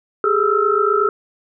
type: tone cluster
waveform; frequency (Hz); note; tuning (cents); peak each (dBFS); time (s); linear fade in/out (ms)
sine; 398.2 / 426.4 / 1295 / 1349; G4 / G#4 / E6 / E6; +27 / +46 / -31 / +40; -19; 0.24-1.09; 2
effects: none